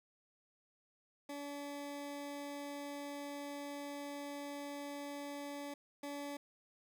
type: tone pair in turn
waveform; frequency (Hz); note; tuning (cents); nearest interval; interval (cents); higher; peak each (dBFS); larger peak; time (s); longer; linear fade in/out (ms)
20% pulse; 286.2 / 286.2; D4 / D4; -45 / -45; unison; 0; neither; -38 / -37; second; 1.29-5.74 / 6.03-6.37; first; 5
effects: none